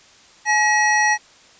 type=tone pair together; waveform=square; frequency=850 / 1908.2 Hz; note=G#5 / A#6; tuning=+40 / +40 cents; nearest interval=octave + major second; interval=1400 cents; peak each=-19 / -17 dBFS; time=0.45-1.18 s; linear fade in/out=50 ms; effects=white hiss -49 dBFS RMS until 1.59 s + resampled to 16000 Hz